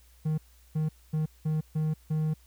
triangle tone bursts at uneven times, 155.56 Hz, D#3, in tune, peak -23 dBFS, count 6, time 0.25-0.38 / 0.75-0.89 / 1.13-1.26 / 1.45-1.61 / 1.75-1.94 / 2.1-2.34 s, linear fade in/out 10 ms, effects added 60 Hz sine -56 dBFS peak until 2.46 s + white hiss -63 dBFS RMS until 2.46 s

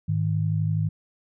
sine tone pair together, 104.5 / 156.57 Hz, G#2 / D#3, +11 / +11 cents, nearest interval perfect fifth, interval 700 cents, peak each -24 dBFS, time 0.08-0.89 s, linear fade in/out 10 ms, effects none

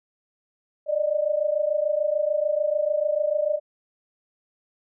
sine tone pair together, 585.2 / 612 Hz, D5 / D#5, -6 / -29 cents, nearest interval minor second, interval 77 cents, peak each -24 / -23 dBFS, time 0.86-3.6 s, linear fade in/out 50 ms, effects none

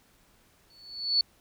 sine tone with exponential growth, 4442 Hz, C#8, 3 cents sharp, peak -18 dBFS, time 0.7-1.21 s, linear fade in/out 2 ms, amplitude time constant 110 ms, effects pink hiss -63 dBFS RMS until 1.4 s

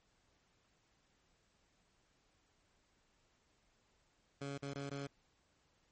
15% pulse tone with dropouts, 140 Hz, C#3, 18 cents sharp, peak -35 dBFS, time 4.41-5.07 s, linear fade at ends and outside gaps 5 ms, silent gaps 4.578-4.624 / 4.736-4.755 / 4.897-4.91 s, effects pink hiss -75 dBFS RMS until 5.91 s + MP3 32 kbps

